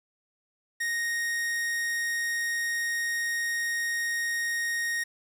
45% pulse tone, 1864.7 Hz, A#6, in tune, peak -27 dBFS, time 0.8-5.04 s, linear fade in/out 10 ms, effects resampled to 32000 Hz + 9-bit

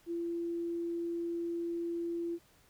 sine tone, 340 Hz, F4, 46 cents flat, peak -33 dBFS, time 0.06-2.39 s, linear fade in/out 50 ms, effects pink hiss -65 dBFS RMS until 2.69 s

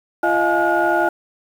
sine tone cluster, 343.1 / 624 / 695 / 846 / 1436 Hz, F4 / D#5 / F5 / G#5 / F6, -31 / +5 / -9 / +32 / +48 cents, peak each -20 dBFS, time 0.23-1.09 s, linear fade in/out 5 ms, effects tanh soft clip ceiling -7 dBFS + 7-bit

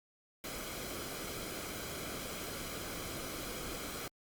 pink noise with comb filter, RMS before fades -42 dBFS, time 0.44-4.08 s, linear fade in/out 2 ms, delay 1.1 ms, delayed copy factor -0.5, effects Opus 48 kbps

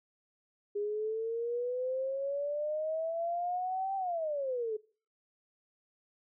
sine exponential two-way sweep, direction up then down, 407.7 to 784 to 421.8 Hz, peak -31 dBFS, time 0.75-4.77 s, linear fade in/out 10 ms, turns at 3.96 s, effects noise-tail reverb RT60 0.4 s tail -21 dB re dry

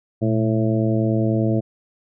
harmonic tone with a mistuned harmonic, 110 Hz, A2, in tune, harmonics 1 / 2 / 3 / 4 / 5 / 6, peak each -20 / -22 / -23 / -30 / -28 / -29 dBFS, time 0.21-1.61 s, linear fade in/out 20 ms, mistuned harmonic 1, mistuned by +100 cents, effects none

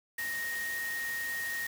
sine tone in noise, 1864.7 Hz, A#6, in tune, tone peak -33 dBFS, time 0.18-1.67 s, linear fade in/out 5 ms, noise white, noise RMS -42 dBFS, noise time 0.18-1.67 s, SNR +6 dB, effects none

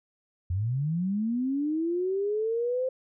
sine linear sweep, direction up, 84.3 to 523 Hz, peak -25 dBFS, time 0.5-2.89 s, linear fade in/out 5 ms, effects none

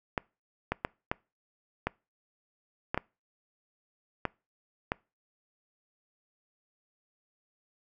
clicks, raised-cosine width 0.5 ms, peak -13 dBFS, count 9, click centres 0.178 / 0.72 / 0.849 / 1.115 / 1.87 / 2.945 / 2.976 / 4.253 / 4.919 s, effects noise-tail reverb RT60 0.3 s tail -25 dB re dry

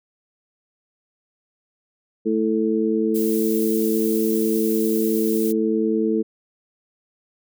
harmonic tone, 110 Hz, A2, in tune, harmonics 2 / 3 / 4, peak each -22 / -22 / -22 dBFS, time 2.25-6.23 s, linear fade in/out 20 ms
violet noise, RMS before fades -31 dBFS, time 3.14-5.53 s, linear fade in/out 20 ms
effects none

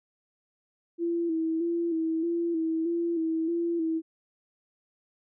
sine tone with vibrato, 331.5 Hz, E4, 10 cents sharp, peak -25 dBFS, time 0.98-4.02 s, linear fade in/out 50 ms, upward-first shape square, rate 1.6 Hz, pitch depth 42 cents each way, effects none

